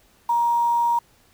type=tone with quantisation; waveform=sine; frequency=943 Hz; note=A#5; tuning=20 cents sharp; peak=-17 dBFS; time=0.29-0.99 s; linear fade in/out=5 ms; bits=7; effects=pink hiss -58 dBFS RMS until 1.33 s